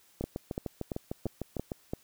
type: two click trains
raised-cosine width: 2 ms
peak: -20 / -19 dBFS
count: 11 / 6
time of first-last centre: 0.21-1.718 / 0.24-1.935 s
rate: 6.63 / 2.95 Hz
effects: white hiss -63 dBFS RMS until 2.03 s